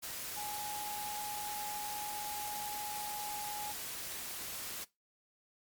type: tone in noise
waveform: sine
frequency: 834 Hz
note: G#5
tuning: 7 cents sharp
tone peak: -40 dBFS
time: 0.36-3.73 s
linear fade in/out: 20 ms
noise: white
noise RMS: -42 dBFS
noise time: 0.02-4.85 s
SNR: -1 dB
effects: noise-tail reverb RT60 0.2 s tail -19 dB re dry + MP3 96 kbps